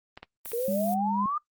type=clicks; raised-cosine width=0.3 ms; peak=-25 dBFS; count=4; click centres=0.175 / 0.23 / 0.458 / 0.518 s
type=noise; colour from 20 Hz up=violet; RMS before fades=-38 dBFS; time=0.45-0.94 s; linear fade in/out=0 ms
type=exponential sweep; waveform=sine; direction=up; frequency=453 to 1233 Hz; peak=-26 dBFS; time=0.53-1.38 s; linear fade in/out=5 ms
type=tone; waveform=sine; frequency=202.1 Hz; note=G#3; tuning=47 cents flat; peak=-28 dBFS; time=0.68-1.26 s; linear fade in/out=2 ms
effects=noise-tail reverb RT60 0.1 s tail -19 dB re dry + Opus 24 kbps